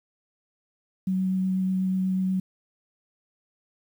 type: tone with vibrato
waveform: sine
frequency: 187.5 Hz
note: F#3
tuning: 23 cents sharp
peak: -22 dBFS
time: 1.07-2.4 s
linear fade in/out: 5 ms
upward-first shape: sine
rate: 8.2 Hz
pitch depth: 9 cents each way
effects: 9-bit